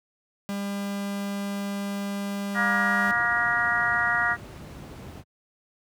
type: tone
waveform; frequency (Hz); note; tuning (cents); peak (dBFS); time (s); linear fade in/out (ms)
45% pulse; 200.3; G3; +38; -28; 0.49-3.11; 0
type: harmonic tone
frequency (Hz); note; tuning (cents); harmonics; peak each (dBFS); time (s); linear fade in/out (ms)
237.1; A#3; +30; 3 / 4 / 5 / 6 / 7 / 8; -31 / -34 / -30 / -26 / -30 / -25; 2.54-4.37; 50
type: noise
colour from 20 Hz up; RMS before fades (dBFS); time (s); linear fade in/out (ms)
brown; -36; 3.04-5.24; 50
effects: high-pass 100 Hz 12 dB/octave